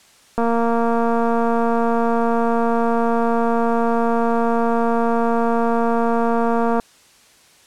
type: click train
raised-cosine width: 1 ms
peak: -7 dBFS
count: 1490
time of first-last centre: 0.38-6.798 s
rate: 232 Hz
effects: white hiss -51 dBFS RMS until 7.66 s + low-pass 9000 Hz 12 dB/octave